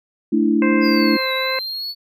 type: chord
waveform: sine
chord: A suspended fourth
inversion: none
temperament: just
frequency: 220 / 293.3 / 330 Hz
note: A3 / D4 / E4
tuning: 0 / -2 / +2 cents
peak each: -18 / -18 / -18 dBFS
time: 0.32-1.17 s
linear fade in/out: 10 ms
type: harmonic tone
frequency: 524 Hz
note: C5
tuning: 2 cents sharp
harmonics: 1 / 2 / 3 / 4 / 5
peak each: -24 / -26 / -28 / -24 / -30 dBFS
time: 0.62-1.59 s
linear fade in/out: 2 ms
type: exponential two-way sweep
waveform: triangle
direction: down then up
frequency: 4978 to 3891 to 4457 Hz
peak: -23 dBFS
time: 0.81-1.95 s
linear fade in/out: 50 ms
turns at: 1.33 s
effects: none